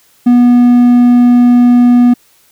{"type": "tone with hard clipping", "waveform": "triangle", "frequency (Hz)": 243.5, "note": "B3", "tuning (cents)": -24, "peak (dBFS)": -4, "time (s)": [0.26, 2.14], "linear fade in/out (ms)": 10, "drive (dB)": 6, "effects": ["white hiss -49 dBFS RMS until 2.51 s"]}